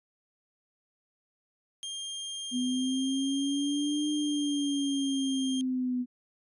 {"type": "tone", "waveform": "sawtooth", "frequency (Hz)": 3203, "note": "G7", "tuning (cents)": 37, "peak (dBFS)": -32, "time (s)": [1.83, 5.61], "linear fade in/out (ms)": 0}
{"type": "linear two-way sweep", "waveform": "sine", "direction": "up then down", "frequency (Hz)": [246.9, 300, 246.9], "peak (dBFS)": -27, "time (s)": [2.51, 6.06], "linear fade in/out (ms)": 50, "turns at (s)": 4.09}
{"effects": ["resampled to 24000 Hz"]}